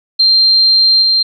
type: tone with level steps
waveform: sine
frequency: 4168 Hz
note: C8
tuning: 7 cents flat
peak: -6 / -8 dBFS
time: 0.19-1.23 s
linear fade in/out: 10 ms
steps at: 1.02 s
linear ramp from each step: 5 ms
effects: none